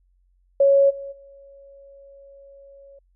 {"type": "tone with level steps", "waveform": "sine", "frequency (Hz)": 554.4, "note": "C#5", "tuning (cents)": 0, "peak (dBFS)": [-12, -31, -44], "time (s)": [0.6, 2.99], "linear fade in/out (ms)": 5, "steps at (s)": [0.89, 1.11], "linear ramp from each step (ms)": 20, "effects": ["added 45 Hz sine -59 dBFS peak until 3.15 s"]}